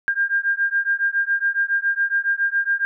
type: beating tone pair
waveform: sine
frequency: 1600 / 1607.2 Hz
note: G6 / G6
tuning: +35 / +43 cents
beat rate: 7.2 Hz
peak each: -21 dBFS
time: 0.08-2.85 s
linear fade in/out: 0 ms
effects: none